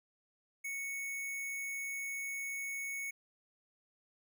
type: tone with sample-and-hold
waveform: sine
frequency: 2217 Hz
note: C#7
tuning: in tune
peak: -37 dBFS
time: 0.64-3.11 s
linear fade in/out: 10 ms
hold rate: 8820 Hz
effects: none